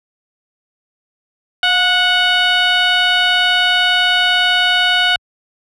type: tone with frequency modulation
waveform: sine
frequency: 2212 Hz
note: C#7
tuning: 4 cents flat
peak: -9 dBFS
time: 1.63-5.16 s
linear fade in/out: 2 ms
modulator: 747 Hz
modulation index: 1.9
effects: tanh soft clip ceiling -8 dBFS + high-pass 60 Hz 12 dB/octave